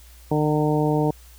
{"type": "harmonic tone with a mistuned harmonic", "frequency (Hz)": 151.2, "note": "D#3", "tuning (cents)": -49, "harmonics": [1, 2, 3, 4, 5, 6], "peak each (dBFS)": [-22, -23, -24, -29, -29, -30], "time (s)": [0.31, 1.11], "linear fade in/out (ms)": 5, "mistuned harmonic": 6, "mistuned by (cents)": 15, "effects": ["added 60 Hz sine -45 dBFS peak until 1.38 s", "white hiss -52 dBFS RMS until 1.38 s"]}